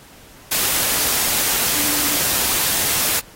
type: tone in noise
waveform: sine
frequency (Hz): 293.7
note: D4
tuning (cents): 0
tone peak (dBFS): -30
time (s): 1.75-2.18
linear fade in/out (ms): 10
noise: white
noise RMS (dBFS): -19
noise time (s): 0.51-3.2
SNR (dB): -14
effects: pink hiss -45 dBFS RMS until 3.35 s + AAC 48 kbps